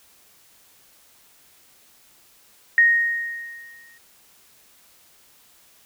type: tone with exponential decay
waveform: sine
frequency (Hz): 1864.7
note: A#6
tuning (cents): 0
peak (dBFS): -10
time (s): 2.78-3.98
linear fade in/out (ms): 1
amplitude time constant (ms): 260
effects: white hiss -55 dBFS RMS until 5.85 s